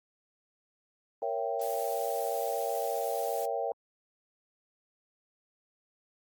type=chord; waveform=sine; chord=A# diminished seventh; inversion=none; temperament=equal with one note detuned; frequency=466.2 / 554.4 / 671.6 / 784 Hz; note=A#4 / C#5 / E5 / G5; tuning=0 / 0 / +32 / 0 cents; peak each=-35 dBFS; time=1.22-3.72 s; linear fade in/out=2 ms
type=noise; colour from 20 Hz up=blue; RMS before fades=-43 dBFS; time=1.59-3.46 s; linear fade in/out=10 ms
effects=Opus 24 kbps